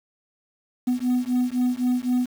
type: beating tone pair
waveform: sine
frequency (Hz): 246.9 / 250.8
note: B3 / B3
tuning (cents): 0 / +27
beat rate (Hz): 3.9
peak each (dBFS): -21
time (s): 0.87-2.26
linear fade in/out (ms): 10
effects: tanh soft clip ceiling -17 dBFS + 7-bit